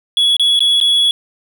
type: tone with dropouts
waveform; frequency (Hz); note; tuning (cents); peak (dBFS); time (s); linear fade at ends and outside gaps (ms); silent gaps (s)
triangle; 3372; G#7; +26; -8; 0.17-1.11; 1; 0.367-0.396 / 0.592-0.605 / 0.802-0.812
effects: none